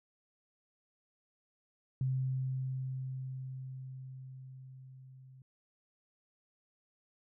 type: tone with level ramp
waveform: sine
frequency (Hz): 130.81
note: C3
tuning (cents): 0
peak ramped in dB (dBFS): -29 to -53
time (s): 2.01-5.42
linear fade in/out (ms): 2
effects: none